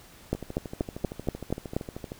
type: two click trains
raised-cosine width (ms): 2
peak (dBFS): -12 / -22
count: 7 / 24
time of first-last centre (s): 0.33-1.765 / 0.35-2.119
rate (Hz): 4.18 / 13
effects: pink hiss -52 dBFS RMS until 2.19 s